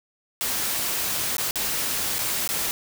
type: noise with dropouts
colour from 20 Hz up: white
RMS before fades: -26 dBFS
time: 0.41-2.71 s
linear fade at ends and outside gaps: 0 ms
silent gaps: 1.368-1.382 / 1.509-1.557 / 2.184-2.19 / 2.476-2.49 s
effects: none

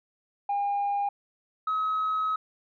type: tone pair in turn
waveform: sine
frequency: 808 / 1277.4 Hz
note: G#5 / D#6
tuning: -48 / +45 cents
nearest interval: minor sixth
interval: 793 cents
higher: second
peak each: -23 dBFS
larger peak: neither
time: 0.49-1.09 / 1.67-2.36 s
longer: second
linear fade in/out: 5 ms
effects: tanh soft clip ceiling -22 dBFS

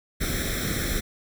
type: noise with comb filter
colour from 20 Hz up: pink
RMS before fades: -27 dBFS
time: 0.2-1.01 s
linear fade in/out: 20 ms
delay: 0.53 ms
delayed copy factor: +0.95
effects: none

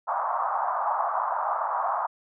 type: band-pass noise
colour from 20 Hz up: white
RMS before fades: -27 dBFS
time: 0.07-2.07 s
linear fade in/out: 20 ms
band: 680 to 1200 Hz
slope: 48 dB/octave
effects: none

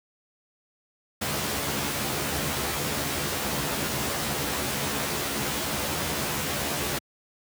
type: noise with comb filter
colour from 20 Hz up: pink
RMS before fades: -28 dBFS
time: 1.21-6.99 s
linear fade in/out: 10 ms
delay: 14 ms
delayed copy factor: +1
effects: high-pass 100 Hz 12 dB/octave

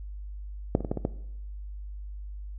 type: clicks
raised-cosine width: 2 ms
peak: -7 / -21 / -18 / -13 / -17 / -12 dBFS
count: 6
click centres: 0.751 / 0.806 / 0.848 / 0.915 / 0.973 / 1.051 s
effects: noise-tail reverb RT60 0.8 s tail -17 dB re dry + added 50 Hz sine -36 dBFS peak until 2.58 s

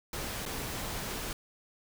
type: noise with dropouts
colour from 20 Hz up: pink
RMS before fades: -37 dBFS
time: 0.13-1.33 s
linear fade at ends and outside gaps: 2 ms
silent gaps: 0.454-0.461 s
effects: none

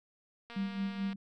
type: click train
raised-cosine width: 0.3 ms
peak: -32 dBFS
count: 149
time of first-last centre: 0.5-1.13 s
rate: 235 Hz
type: tone with tremolo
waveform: sine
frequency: 196.2 Hz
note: G3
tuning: 2 cents sharp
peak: -30 dBFS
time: 0.56-1.16 s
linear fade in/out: 5 ms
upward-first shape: sine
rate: 4.6 Hz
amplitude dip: 70%
effects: none

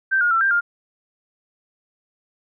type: tone with pitch steps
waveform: sine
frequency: 1560 / 1429 / 1343 / 1584 / 1406 Hz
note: G6 / F6 / E6 / G6 / F6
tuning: -9 / +39 / +32 / +18 / +11 cents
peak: -15 dBFS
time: 0.11-0.61 s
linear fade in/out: 20 ms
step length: 100 ms
effects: none

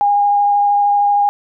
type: tone with vibrato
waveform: sine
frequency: 815 Hz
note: G#5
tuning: 33 cents flat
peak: -10 dBFS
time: 0.01-1.29 s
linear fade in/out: 0 ms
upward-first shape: triangle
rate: 13 Hz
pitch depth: 11 cents each way
effects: none

